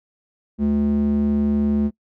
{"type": "tone with band-pass filter", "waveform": "square", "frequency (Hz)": 71.9, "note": "D2", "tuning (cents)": -36, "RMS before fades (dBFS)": -19, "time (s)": [0.58, 1.91], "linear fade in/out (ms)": 50, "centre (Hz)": 240, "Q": 4.5, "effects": ["noise-tail reverb RT60 0.1 s tail -24 dB re dry"]}